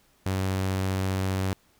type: tone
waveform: sawtooth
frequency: 95 Hz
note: F#2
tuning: 46 cents sharp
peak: -21 dBFS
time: 0.26-1.53 s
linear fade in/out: 0 ms
effects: pink hiss -63 dBFS RMS until 1.79 s